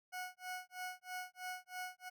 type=tone with tremolo; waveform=20% pulse; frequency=733 Hz; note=F#5; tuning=16 cents flat; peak=-36 dBFS; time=0.12-2.1 s; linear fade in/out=20 ms; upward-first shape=sine; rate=3.1 Hz; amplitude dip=100%; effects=none